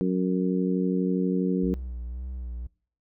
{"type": "harmonic tone", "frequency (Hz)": 92.3, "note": "F#2", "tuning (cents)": -4, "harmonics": [2, 3, 4, 5], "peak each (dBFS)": [-24, -28, -30, -32], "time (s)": [0.01, 1.74], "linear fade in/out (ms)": 0}
{"type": "tone with vibrato", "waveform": "triangle", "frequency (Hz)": 61.74, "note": "B1", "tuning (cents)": 0, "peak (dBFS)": -30, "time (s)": [1.63, 2.67], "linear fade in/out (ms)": 5, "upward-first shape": "sine", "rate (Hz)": 1.9, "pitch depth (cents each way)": 63}
{"effects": ["noise-tail reverb RT60 0.5 s tail -24 dB re dry"]}